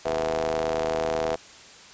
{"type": "ring-modulated tone", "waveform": "sawtooth", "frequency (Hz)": 78.5, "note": "D#2", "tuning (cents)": 16, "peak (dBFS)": -17, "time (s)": [0.05, 1.36], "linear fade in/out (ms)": 10, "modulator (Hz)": 574, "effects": ["white hiss -47 dBFS RMS until 1.93 s", "resampled to 16000 Hz"]}